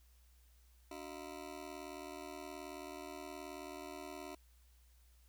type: ring-modulated tone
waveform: 20% pulse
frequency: 329.6 Hz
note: E4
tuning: in tune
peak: -38 dBFS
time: 0.91-4.35 s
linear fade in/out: 2 ms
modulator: 39.4 Hz
effects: added 60 Hz sine -63 dBFS peak until 5.28 s + white hiss -73 dBFS RMS until 5.28 s